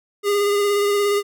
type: tone with vibrato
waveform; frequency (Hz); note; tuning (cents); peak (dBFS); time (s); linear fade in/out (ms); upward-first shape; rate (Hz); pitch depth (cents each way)
square; 407.5; G#4; -33; -17; 0.23-1.23; 50; triangle; 17; 25
effects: none